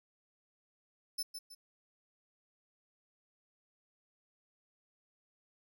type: tone with echo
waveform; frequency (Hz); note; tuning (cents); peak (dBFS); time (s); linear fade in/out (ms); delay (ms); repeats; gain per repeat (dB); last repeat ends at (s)
sawtooth; 5274; E8; 0; -31; 1.18-1.23; 10; 160; 2; -8; 1.55
effects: none